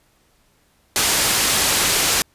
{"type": "low-pass noise", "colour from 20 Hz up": "white", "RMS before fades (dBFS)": -18, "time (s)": [0.96, 2.22], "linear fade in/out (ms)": 0, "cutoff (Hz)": 9500, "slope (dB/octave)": 12, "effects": ["pink hiss -60 dBFS RMS until 2.34 s", "resampled to 32000 Hz"]}